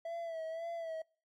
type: tone with vibrato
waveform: triangle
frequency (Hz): 659.3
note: E5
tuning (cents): 0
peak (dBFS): -36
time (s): 0.05-1.02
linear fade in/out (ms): 5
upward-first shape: sine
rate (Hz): 1.9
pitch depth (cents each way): 50
effects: noise-tail reverb RT60 0.4 s tail -24 dB re dry + AAC 64 kbps